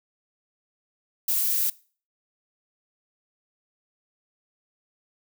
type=noise; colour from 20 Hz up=violet; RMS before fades=-24 dBFS; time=1.28-1.7 s; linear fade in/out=5 ms; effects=noise-tail reverb RT60 0.4 s tail -21 dB re dry